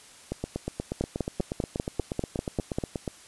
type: two click trains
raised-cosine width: 2 ms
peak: -13 / -16 dBFS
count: 10 / 24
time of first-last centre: 1.01-2.785 / 0.32-3.078 s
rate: 5.07 / 8.34 Hz
effects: white hiss -51 dBFS RMS until 3.27 s + resampled to 24000 Hz